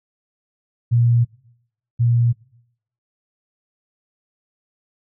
sine tone pair in turn, 118.7 / 118.7 Hz, A#2 / A#2, +32 / +32 cents, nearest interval unison, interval 0 cents, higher neither, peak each -12 / -13 dBFS, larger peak first, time 0.91-1.25 / 1.99-2.33 s, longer neither, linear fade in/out 20 ms, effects noise-tail reverb RT60 0.8 s tail -23 dB re dry

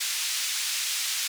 white band-pass noise, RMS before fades -29 dBFS, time 0-1.28 s, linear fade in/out 10 ms, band 2200 to 7100 Hz, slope 12 dB/octave, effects none

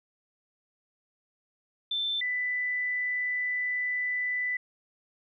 sine tone pair in turn, 3545 / 1989.6 Hz, A7 / B6, +12 / +12 cents, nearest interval minor seventh, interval 1000 cents, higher first, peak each -27 dBFS, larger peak neither, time 1.91-2.21 / 2.21-4.57 s, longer second, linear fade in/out 5 ms, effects none

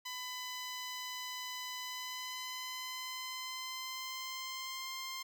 10% pulse tone with pitch glide, 1003 to 1052.9 Hz, B5 to C6, +26 to +11 cents, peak -32 dBFS, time 0.05-5.23 s, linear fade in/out 10 ms, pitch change +85 cents, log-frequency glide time 1.8-4.92 s, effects none

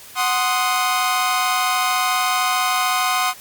sawtooth chord, C diminished, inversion second, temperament equal, 740 / 1046.5 / 1244.5 Hz, Gb5 / C6 / Eb6, 0 / 0 / 0 cents, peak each -18 dBFS, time 0.15-3.34 s, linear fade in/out 50 ms, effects white hiss -41 dBFS RMS until 3.4 s + Opus 48 kbps

